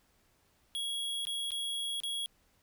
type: tone with dropouts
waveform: square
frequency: 3322 Hz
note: G#7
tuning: in tune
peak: -34 dBFS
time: 0.75-2.26 s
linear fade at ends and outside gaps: 0 ms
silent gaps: 1.252-1.27 / 1.506-1.518 / 2.002-2.035 s
effects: pink hiss -70 dBFS RMS until 2.62 s